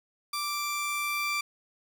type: tone pair together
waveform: sawtooth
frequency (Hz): 1174.7 / 2349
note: D6 / D7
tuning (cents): 0 / 0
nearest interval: octave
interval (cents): 1200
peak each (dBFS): -28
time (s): 0.33-1.41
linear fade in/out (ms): 5
effects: none